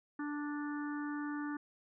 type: harmonic tone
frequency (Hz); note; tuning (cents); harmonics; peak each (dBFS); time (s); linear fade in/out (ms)
293.7; D4; 0; 1 / 3 / 4 / 5 / 6; -37 / -49 / -48 / -48 / -50; 0.19-1.57; 5
effects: none